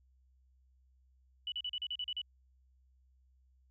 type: tone bursts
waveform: sine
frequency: 2960 Hz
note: F#7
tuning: in tune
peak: -35 dBFS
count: 9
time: 1.47-2.216 s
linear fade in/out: 2 ms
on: 50 ms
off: 37 ms
effects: added 64 Hz sine -65 dBFS peak until 3.7 s